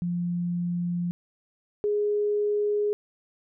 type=tone pair in turn; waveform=sine; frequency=174.61 / 415.3 Hz; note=F3 / G#4; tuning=0 / 0 cents; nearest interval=octave + minor third; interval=1500 cents; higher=second; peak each=-25 / -22 dBFS; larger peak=second; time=0.02-1.11 / 1.84-2.93 s; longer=neither; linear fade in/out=0 ms; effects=none